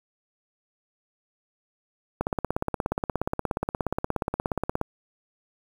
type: click train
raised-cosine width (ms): 1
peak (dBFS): -11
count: 45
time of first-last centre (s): 2.21-4.814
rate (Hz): 16.9
effects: 7-bit